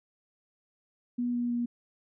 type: tone with pitch steps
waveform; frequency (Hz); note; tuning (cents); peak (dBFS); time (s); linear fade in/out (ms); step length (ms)
sine; 243.1 / 241.1 / 239.2; B3 / B3 / A#3; -27 / -41 / +45; -27; 1.18-1.66; 10; 160
effects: none